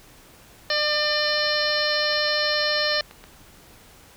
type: harmonic tone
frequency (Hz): 599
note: D5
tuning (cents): +34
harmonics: 1 / 2 / 3 / 4 / 5 / 6 / 7 / 8 / 9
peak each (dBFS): -26 / -32 / -26 / -35 / -31 / -35 / -26 / -33 / -30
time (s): 0.7-3.01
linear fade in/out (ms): 2
type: clicks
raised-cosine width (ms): 0.3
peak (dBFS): -26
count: 8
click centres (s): 2.127 / 2.283 / 2.54 / 2.639 / 2.851 / 2.918 / 3.111 / 3.24
effects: pink hiss -50 dBFS RMS until 4.16 s